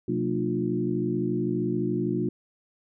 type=tone cluster; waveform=sine; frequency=127.8 / 183 / 229.8 / 303.3 / 355 Hz; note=C3 / F#3 / A#3 / D#4 / F4; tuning=-40 / -19 / -25 / -44 / +28 cents; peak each=-32 / -31 / -31 / -30 / -29 dBFS; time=0.08-2.29 s; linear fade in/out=5 ms; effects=none